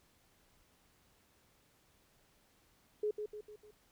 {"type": "tone with echo", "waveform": "sine", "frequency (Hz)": 421.7, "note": "G#4", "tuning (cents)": 26, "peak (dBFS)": -31, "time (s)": [3.03, 3.11], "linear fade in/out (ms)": 5, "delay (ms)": 150, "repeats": 4, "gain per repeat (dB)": -6, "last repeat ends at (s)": 3.71, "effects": ["pink hiss -70 dBFS RMS until 3.91 s"]}